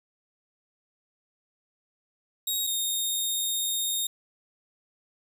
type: tone pair in turn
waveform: 15% pulse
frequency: 3778 / 3696 Hz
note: A#7 / A#7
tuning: +22 / -16 cents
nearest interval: unison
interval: 38 cents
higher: first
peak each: -19 dBFS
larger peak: neither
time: 2.47-2.67 / 2.67-4.07 s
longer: second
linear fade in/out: 5 ms
effects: none